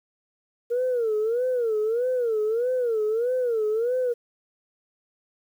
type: tone with vibrato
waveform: sine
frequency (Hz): 466.2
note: A#4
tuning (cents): 0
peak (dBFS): -20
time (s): 0.7-4.14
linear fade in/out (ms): 20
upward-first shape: sine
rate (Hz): 1.6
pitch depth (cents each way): 160
effects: tanh soft clip ceiling -18 dBFS + 9-bit